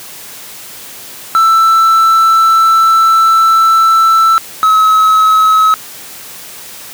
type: tone pair in turn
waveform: triangle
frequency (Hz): 1328 / 1285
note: E6 / E6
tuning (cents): +12 / -45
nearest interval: minor second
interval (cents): 57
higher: first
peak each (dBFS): -3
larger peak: neither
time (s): 1.35-4.38 / 4.63-5.74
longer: first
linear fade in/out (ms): 0
effects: white hiss -30 dBFS RMS until 6.93 s + high-pass 80 Hz 12 dB/octave